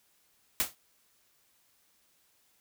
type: noise with exponential decay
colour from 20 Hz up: white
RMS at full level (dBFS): -24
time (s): 0.6-0.75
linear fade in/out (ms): 0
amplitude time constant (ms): 31
effects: white hiss -69 dBFS RMS until 2.6 s